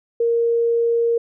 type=tone; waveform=sine; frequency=466.2 Hz; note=A#4; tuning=in tune; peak=-15 dBFS; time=0.2-1.18 s; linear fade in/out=5 ms; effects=none